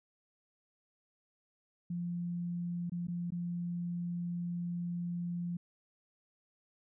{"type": "tone with dropouts", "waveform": "sine", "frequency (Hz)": 173.8, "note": "F3", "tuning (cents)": -8, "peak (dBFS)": -34, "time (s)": [1.9, 5.57], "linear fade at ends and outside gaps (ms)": 5, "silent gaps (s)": [[2.897, 2.919], [3.071, 3.082], [3.305, 3.32]], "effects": []}